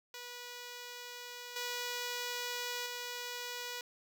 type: tone with level steps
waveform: 5% pulse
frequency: 487.7 Hz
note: B4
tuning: 22 cents flat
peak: -33 / -25 / -28 dBFS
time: 0.14-3.81 s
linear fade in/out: 2 ms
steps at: 1.56 / 2.86 s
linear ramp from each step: 2 ms
effects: none